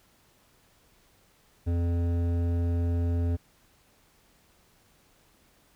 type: tone with hard clipping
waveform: sine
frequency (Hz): 85.7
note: F2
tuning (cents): -32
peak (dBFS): -26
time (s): 1.66-3.37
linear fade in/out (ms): 20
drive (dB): 12
effects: pink hiss -63 dBFS RMS until 5.75 s